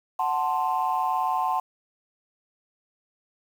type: chord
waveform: sine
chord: F# diminished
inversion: none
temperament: equal with one note detuned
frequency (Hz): 742.1 / 880 / 1046.5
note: F#5 / A5 / C6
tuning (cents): +5 / 0 / 0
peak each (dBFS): -26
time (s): 0.19-1.6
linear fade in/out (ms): 5
effects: tanh soft clip ceiling -15 dBFS + 8-bit